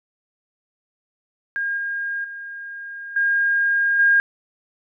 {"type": "tone with level steps", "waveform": "sine", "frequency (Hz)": 1618, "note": "G#6", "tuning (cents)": -46, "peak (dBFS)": [-21, -23, -31, -16, -12], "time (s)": [1.56, 4.2], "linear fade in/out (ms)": 0, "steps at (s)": [1.77, 2.24, 3.16, 3.99], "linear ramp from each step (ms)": 5, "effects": []}